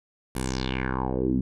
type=tone with low-pass filter sweep; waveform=10% pulse; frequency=64.5 Hz; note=C2; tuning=24 cents flat; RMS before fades=-27 dBFS; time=0.35-1.41 s; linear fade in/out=5 ms; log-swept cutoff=12000 to 210 Hz; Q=4.1; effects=none